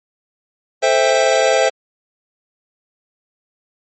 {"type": "chord", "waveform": "square", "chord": "A minor seventh", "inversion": "none", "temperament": "equal with one note detuned", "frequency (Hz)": [440, 523.3, 659.3, 795.4], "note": ["A4", "C5", "E5", "G5"], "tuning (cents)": [0, 0, 0, 25], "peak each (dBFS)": [-21, -16, -17, -20], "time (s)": [0.82, 1.7], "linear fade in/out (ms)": 20, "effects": ["MP3 32 kbps"]}